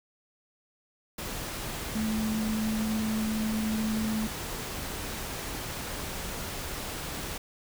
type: tone in noise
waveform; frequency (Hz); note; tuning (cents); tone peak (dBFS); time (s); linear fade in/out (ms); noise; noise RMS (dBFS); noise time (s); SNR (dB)
sine; 218; A3; -16; -27; 1.95-4.27; 5; pink; -36; 1.18-7.38; +6
effects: none